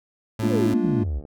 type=tone; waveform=30% pulse; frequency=110 Hz; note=A2; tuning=in tune; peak=-22 dBFS; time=0.39-0.74 s; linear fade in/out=5 ms
type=chord; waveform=triangle; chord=Bb dominant seventh; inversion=third; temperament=just; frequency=209.8 / 233.1 / 291.4 / 349.6 Hz; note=Ab3 / Bb3 / D4 / F4; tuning=+18 / 0 / -13 / +2 cents; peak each=-24 dBFS; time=0.42-1.04 s; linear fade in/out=10 ms
type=exponential sweep; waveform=sine; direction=down; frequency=572 to 55 Hz; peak=-23 dBFS; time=0.49-1.22 s; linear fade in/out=50 ms
type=click train; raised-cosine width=2 ms; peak=-29 dBFS; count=31; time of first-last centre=0.85-1.252 s; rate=74.7 Hz
effects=none